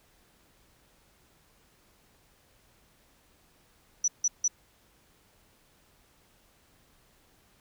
sine tone bursts, 5920 Hz, F#8, in tune, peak -22 dBFS, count 3, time 4.04-4.48 s, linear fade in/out 5 ms, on 40 ms, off 160 ms, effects pink hiss -64 dBFS RMS until 7.6 s

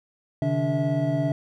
triangle tone cluster, 134.4 / 152.3 / 287.9 / 651 Hz, C3 / D#3 / D4 / E5, +47 / -37 / -34 / -22 cents, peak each -25 dBFS, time 0.42-1.32 s, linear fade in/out 2 ms, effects none

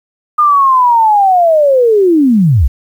sine linear sweep, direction down, 1223 to 51.91 Hz, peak -5 dBFS, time 0.38-2.68 s, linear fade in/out 10 ms, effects 7-bit

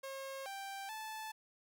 sawtooth tone with pitch steps, 540 / 785 / 873 Hz, C#5 / G5 / A5, -45 / +2 / -14 cents, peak -39 dBFS, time 0.03-1.32 s, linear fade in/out 10 ms, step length 430 ms, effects none

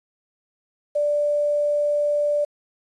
sine tone with quantisation, 587.3 Hz, D5, in tune, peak -18 dBFS, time 0.95-2.45 s, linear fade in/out 10 ms, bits 8, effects resampled to 24000 Hz

